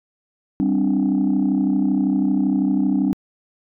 sine chord, G suspended fourth, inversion none, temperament just, 196 / 261.3 / 294 Hz, G3 / C4 / D4, 0 / -2 / +2 cents, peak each -19 dBFS, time 0.6-3.13 s, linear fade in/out 0 ms, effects tanh soft clip ceiling -11 dBFS

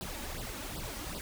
pink noise with flanger, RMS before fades -40 dBFS, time 0.01-1.21 s, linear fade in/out 0 ms, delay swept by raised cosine 0.22 to 3.62 ms, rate 2.6 Hz, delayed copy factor +0.85, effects none

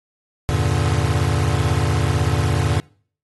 square chord, E half-diminished seventh, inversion none, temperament equal with one note detuned, 82.41 / 98.62 / 116.54 / 146.83 Hz, E2 / G2 / Bb2 / D3, 0 / +11 / 0 / 0 cents, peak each -23 dBFS, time 0.49-2.8 s, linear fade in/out 0 ms, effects noise-tail reverb RT60 0.5 s tail -25 dB re dry + AAC 32 kbps

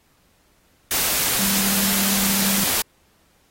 sine tone in noise, 196.7 Hz, G3, 6 cents sharp, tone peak -24 dBFS, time 1.39-2.64 s, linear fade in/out 2 ms, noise white, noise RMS -21 dBFS, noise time 0.91-2.82 s, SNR -6 dB, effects pink hiss -61 dBFS RMS until 3.5 s + AAC 48 kbps

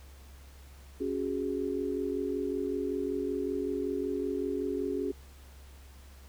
sine chord, C# suspended fourth, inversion none, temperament equal, 277.2 / 370 / 415.3 Hz, C#4 / F#4 / G#4, 0 / 0 / 0 cents, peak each -34 dBFS, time 1-5.12 s, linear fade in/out 10 ms, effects added 68 Hz sine -49 dBFS peak until 6.28 s + pink hiss -58 dBFS RMS until 6.28 s

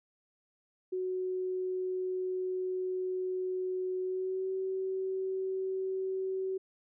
sine tone with pitch glide, 370 to 379.3 Hz, F#4 to F#4, 0 to +43 cents, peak -31 dBFS, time 0.92-6.58 s, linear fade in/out 10 ms, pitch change +43 cents, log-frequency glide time 4.01-4.51 s, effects none

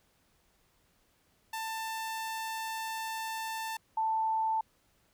sawtooth / sine tone pair in turn, 890 / 885.1 Hz, A5 / A5, +20 / +10 cents, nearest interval unison, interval 10 cents, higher first, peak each -31 / -27 dBFS, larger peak second, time 1.53-3.77 / 3.97-4.61 s, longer first, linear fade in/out 5 ms, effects pink hiss -70 dBFS RMS until 5.13 s

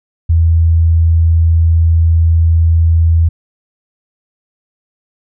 sine tone, 82.41 Hz, E2, in tune, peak -6 dBFS, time 0.29-3.29 s, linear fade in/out 10 ms, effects none

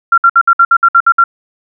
sine tone bursts, 1373 Hz, F6, 30 cents flat, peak -3 dBFS, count 10, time 0.12-1.24 s, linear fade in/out 5 ms, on 58 ms, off 60 ms, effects none

